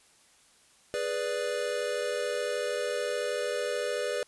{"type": "chord", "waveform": "square", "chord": "G# diminished", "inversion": "none", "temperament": "equal", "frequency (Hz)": [415.3, 493.9, 587.3], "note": ["G#4", "B4", "D5"], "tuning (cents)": [0, 0, 0], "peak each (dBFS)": [-36, -33, -34], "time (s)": [0.94, 4.23], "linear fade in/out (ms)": 0, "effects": ["white hiss -61 dBFS RMS until 4.27 s", "resampled to 24000 Hz"]}